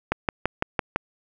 click train, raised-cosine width 0.5 ms, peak -6 dBFS, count 6, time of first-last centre 0.12-0.96 s, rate 5.95 Hz, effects none

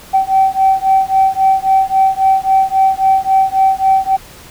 sine beating tone pair, 768 / 771.7 Hz, G5 / G5, -36 / -27 cents, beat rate 3.7 Hz, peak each -11 dBFS, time 0.13-4.17 s, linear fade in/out 20 ms, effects tanh soft clip ceiling -2 dBFS + pink hiss -37 dBFS RMS until 4.5 s

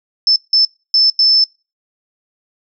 sine tone bursts at uneven times, 5274 Hz, E8, in tune, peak -8 dBFS, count 4, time 0.27-0.36 / 0.53-0.65 / 0.94-1.1 / 1.19-1.44 s, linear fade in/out 2 ms, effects noise-tail reverb RT60 0.3 s tail -24 dB re dry

